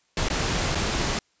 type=noise with dropouts; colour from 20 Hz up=pink; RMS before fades=-25 dBFS; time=0.17-1.19 s; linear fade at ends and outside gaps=2 ms; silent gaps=0.286-0.3 / 0.749-0.753 s; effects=white hiss -67 dBFS RMS until 1.4 s + resampled to 16000 Hz